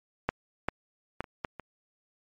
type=clicks; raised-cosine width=0.5 ms; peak=-10 / -12 / -15 / -29 / -16 / -25 dBFS; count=6; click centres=0.29 / 0.686 / 1.206 / 1.242 / 1.448 / 1.597 s; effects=MP3 48 kbps